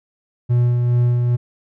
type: tone with tremolo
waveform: triangle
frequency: 121.4 Hz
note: B2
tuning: 29 cents flat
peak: -10 dBFS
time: 0.49-1.37 s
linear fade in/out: 20 ms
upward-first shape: sine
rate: 2.4 Hz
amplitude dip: 30%
effects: none

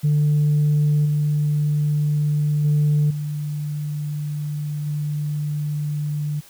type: tone with level steps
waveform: sine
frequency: 148.6 Hz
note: D3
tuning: 21 cents sharp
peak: -13 / -16 / -13 / -23 / -21 dBFS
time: 0.03-6.41 s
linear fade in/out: 20 ms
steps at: 1.05 / 2.64 / 3.1 / 4.86 s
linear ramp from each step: 10 ms
effects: tanh soft clip ceiling -12 dBFS + white hiss -48 dBFS RMS until 6.49 s

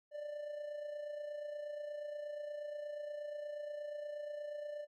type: tone with amplitude modulation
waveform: triangle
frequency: 591 Hz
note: D5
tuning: 11 cents sharp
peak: -37 dBFS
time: 0.11-4.87 s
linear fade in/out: 50 ms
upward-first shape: sine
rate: 28.4 Hz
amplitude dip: 50%
effects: none

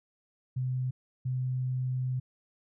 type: tone pair in turn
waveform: sine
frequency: 128 / 128 Hz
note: C3 / C3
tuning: -38 / -38 cents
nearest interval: unison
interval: 0 cents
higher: neither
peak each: -28 dBFS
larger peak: neither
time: 0.56-0.91 / 1.25-2.2 s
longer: second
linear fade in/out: 10 ms
effects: none

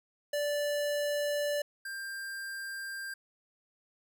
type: tone pair in turn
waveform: square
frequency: 584 / 1589.1 Hz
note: D5 / G6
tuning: -10 / +23 cents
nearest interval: octave + perfect fourth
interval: 1733 cents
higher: second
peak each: -30 / -38 dBFS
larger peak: first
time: 0.33-1.62 / 1.85-3.14 s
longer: neither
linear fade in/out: 5 ms
effects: none

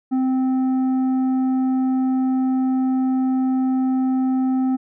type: tone with tanh clipping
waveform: triangle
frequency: 260 Hz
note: C4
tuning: 11 cents flat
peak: -18 dBFS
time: 0.11-4.77 s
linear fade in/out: 20 ms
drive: 11 dB
effects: none

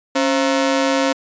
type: ring-modulated tone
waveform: sawtooth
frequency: 403.1 Hz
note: G4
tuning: 48 cents sharp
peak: -8 dBFS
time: 0.15-1.13 s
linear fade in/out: 10 ms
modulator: 127 Hz
effects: resampled to 16000 Hz

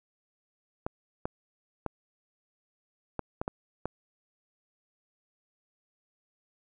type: clicks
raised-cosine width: 1 ms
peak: -17 dBFS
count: 7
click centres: 0.865 / 1.255 / 1.863 / 3.193 / 3.415 / 3.479 / 3.856 s
effects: none

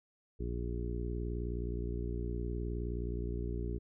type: harmonic tone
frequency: 59.3 Hz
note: A#1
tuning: 30 cents sharp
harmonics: 1 / 2 / 3 / 4 / 5 / 6 / 7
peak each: -36 / -42 / -46 / -47 / -48 / -45 / -45 dBFS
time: 0.39-3.79 s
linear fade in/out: 20 ms
effects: none

